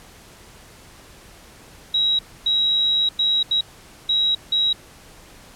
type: tone bursts at uneven times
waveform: sine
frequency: 3851 Hz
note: B7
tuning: 44 cents flat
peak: -16 dBFS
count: 6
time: 1.94-2.19 / 2.46-3.09 / 3.19-3.43 / 3.51-3.61 / 4.09-4.35 / 4.52-4.73 s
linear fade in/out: 5 ms
effects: pink hiss -46 dBFS RMS until 5.55 s + low-pass 12000 Hz 12 dB/octave